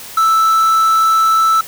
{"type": "tone with quantisation", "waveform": "triangle", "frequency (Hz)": 1318.5, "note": "E6", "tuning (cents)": 0, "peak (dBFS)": -7, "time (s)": [0.17, 1.61], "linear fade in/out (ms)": 5, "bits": 5, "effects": ["white hiss -32 dBFS RMS until 1.67 s"]}